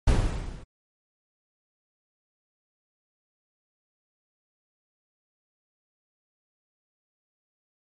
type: noise with level ramp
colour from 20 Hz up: brown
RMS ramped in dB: -17 to -43 dBFS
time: 0.07-0.64 s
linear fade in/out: 10 ms
effects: MP3 48 kbps